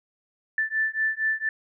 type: beating tone pair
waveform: sine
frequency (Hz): 1760 / 1764.3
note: A6 / A6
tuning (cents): 0 / +4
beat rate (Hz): 4.3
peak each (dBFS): -26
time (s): 0.58-1.49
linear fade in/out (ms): 2
effects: none